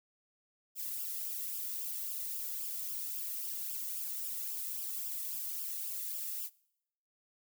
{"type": "noise with flanger", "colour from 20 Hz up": "violet", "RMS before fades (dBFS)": -39, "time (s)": [0.75, 6.5], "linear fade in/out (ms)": 50, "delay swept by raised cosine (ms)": [0.48, 1.32], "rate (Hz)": 3.7, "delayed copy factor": -0.65, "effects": ["noise-tail reverb RT60 0.8 s tail -24 dB re dry"]}